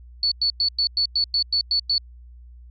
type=tone bursts; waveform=sine; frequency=4444 Hz; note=C#8; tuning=4 cents sharp; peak=-17 dBFS; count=10; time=0.23-1.981 s; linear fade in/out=2 ms; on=86 ms; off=99 ms; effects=added 60 Hz sine -41 dBFS peak until 2.7 s + MP3 96 kbps